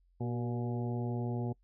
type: harmonic tone with a mistuned harmonic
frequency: 119.8 Hz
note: A#2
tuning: 48 cents sharp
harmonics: 1 / 2 / 3 / 4 / 5 / 6 / 7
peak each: -34 / -38 / -41 / -46 / -50 / -48 / -49 dBFS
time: 0.2-1.53 s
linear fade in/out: 10 ms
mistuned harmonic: 3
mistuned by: +45 cents
effects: noise-tail reverb RT60 0.1 s tail -24 dB re dry + added 44 Hz sine -65 dBFS peak until 1.63 s